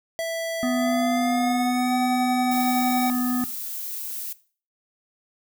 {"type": "tone with pitch glide", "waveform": "square", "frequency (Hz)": [660, 758.1], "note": ["E5", "F#5"], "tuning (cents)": [2, 42], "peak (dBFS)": -25, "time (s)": [0.19, 3.1], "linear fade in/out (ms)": 0, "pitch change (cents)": 240, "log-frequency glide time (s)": [0.71, 1.94]}
{"type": "harmonic tone", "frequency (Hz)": 249.1, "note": "B3", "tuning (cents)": 15, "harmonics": [1, 3, 5, 7], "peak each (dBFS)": [-22, -35, -35, -41], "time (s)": [0.63, 3.44], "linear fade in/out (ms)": 0}
{"type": "noise", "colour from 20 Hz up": "violet", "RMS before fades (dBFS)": -32, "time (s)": [2.51, 4.33], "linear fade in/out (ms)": 5}
{"effects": ["noise-tail reverb RT60 0.4 s tail -17 dB re dry"]}